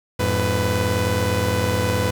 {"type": "tone cluster", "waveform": "sawtooth", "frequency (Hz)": [89.2, 108.5, 498.4], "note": ["F2", "A2", "B4"], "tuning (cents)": [37, -24, 16], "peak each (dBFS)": -19, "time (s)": [0.19, 2.11], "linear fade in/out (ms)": 10, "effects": []}